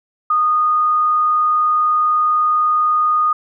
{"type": "tone", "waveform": "sine", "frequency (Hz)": 1232, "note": "D#6", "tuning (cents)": -17, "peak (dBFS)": -12, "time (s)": [0.3, 3.33], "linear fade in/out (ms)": 5, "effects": []}